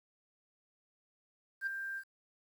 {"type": "tone with ADSR envelope", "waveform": "sine", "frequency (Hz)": 1585, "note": "G6", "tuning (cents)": 19, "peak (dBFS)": -29, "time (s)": [1.61, 2.04], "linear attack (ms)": 58, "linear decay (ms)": 8, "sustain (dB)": -8, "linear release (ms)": 68, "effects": ["tanh soft clip ceiling -28 dBFS", "10-bit"]}